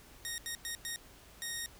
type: tone bursts at uneven times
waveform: 10% pulse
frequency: 1864.7 Hz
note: A#6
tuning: in tune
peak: -28 dBFS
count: 5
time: 0.25-0.38 / 0.46-0.55 / 0.65-0.75 / 0.85-0.96 / 1.42-1.66 s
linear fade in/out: 0 ms
effects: added 50 Hz sine -63 dBFS peak until 1.79 s + pink hiss -57 dBFS RMS until 1.79 s